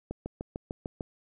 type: click train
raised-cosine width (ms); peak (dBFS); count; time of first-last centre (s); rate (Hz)
2; -21; 7; 0.11-1.008; 6.68
effects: none